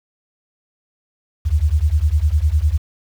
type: beating tone pair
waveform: sine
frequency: 71 / 80.9 Hz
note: C#2 / E2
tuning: +42 / -32 cents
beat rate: 9.9 Hz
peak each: -16 dBFS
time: 1.45-2.78 s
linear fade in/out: 20 ms
effects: 7-bit